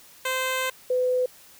10% pulse / sine tone pair in turn, 518 / 503.8 Hz, C5 / B4, -17 / +34 cents, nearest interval unison, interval 49 cents, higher first, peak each -16 / -20 dBFS, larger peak first, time 0.25-0.7 / 0.9-1.26 s, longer first, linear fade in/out 5 ms, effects white hiss -51 dBFS RMS until 1.59 s

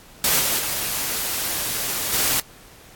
white noise with level steps, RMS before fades -18 / -21 / -25 / -20 dBFS, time 0.24-2.4 s, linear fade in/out 2 ms, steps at 0.39 / 0.58 / 2.12 s, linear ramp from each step 20 ms, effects pink hiss -47 dBFS RMS until 2.95 s + AAC 64 kbps

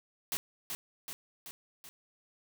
white noise with echo, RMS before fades -34 dBFS, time 0.32-0.37 s, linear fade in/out 0 ms, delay 380 ms, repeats 4, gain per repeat -4 dB, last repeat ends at 1.89 s, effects none

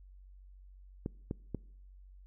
clicks, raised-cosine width 3 ms, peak -22 dBFS, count 3, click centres 1.061 / 1.311 / 1.547 s, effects noise-tail reverb RT60 0.7 s tail -25 dB re dry + added 47 Hz sine -52 dBFS peak until 2.26 s

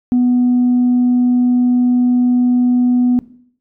sine tone, 246.9 Hz, B3, in tune, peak -8 dBFS, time 0.12-3.19 s, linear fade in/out 0 ms, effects noise-tail reverb RT60 0.6 s tail -19 dB re dry + tanh soft clip ceiling -7 dBFS

